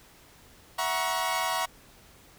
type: chord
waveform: sawtooth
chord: F# dominant seventh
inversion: third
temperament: equal with one note detuned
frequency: 659.3 / 740 / 951.9 / 1108.7 Hz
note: E5 / F#5 / A#5 / C#6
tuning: 0 / 0 / +36 / 0 cents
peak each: -31 / -29 / -27 / -28 dBFS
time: 0.78-1.66 s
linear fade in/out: 10 ms
effects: pink hiss -55 dBFS RMS until 2.38 s